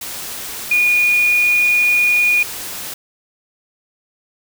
sine tone in noise, 2445 Hz, D#7, 31 cents flat, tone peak -11 dBFS, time 0.71-2.43 s, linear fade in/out 5 ms, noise white, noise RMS -28 dBFS, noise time 0.01-2.94 s, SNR +14 dB, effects none

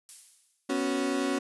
violet noise with exponential decay, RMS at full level -39 dBFS, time 0.09-0.83 s, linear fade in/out 0 ms, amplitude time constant 160 ms
35% pulse chord, B suspended second, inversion none, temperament equal, 246.9 / 277.2 / 370 Hz, B3 / C#4 / F#4, 0 / 0 / 0 cents, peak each -32 / -27 / -31 dBFS, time 0.69-1.39 s, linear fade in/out 10 ms
effects resampled to 24000 Hz

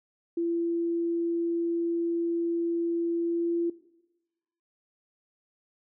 sine tone with pitch glide, 338.3 to 340.3 Hz, E4 to F4, +45 to -45 cents, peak -25 dBFS, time 0.37-3.7 s, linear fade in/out 5 ms, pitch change +10 cents, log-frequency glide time 3.18-3.57 s, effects noise-tail reverb RT60 1.0 s tail -17 dB re dry

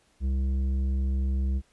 sine tone with tanh clipping, 66.4 Hz, C2, 26 cents sharp, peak -25 dBFS, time 0.2-1.62 s, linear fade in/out 50 ms, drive 9 dB, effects pink hiss -65 dBFS RMS until 1.72 s + resampled to 24000 Hz

